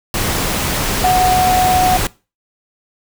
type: tone in noise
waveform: sine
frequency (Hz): 736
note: F#5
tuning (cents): -9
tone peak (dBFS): -10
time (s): 1.04-1.97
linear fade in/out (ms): 2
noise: pink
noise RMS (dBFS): -18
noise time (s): 0.14-2.07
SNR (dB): +5
effects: noise-tail reverb RT60 0.3 s tail -21 dB re dry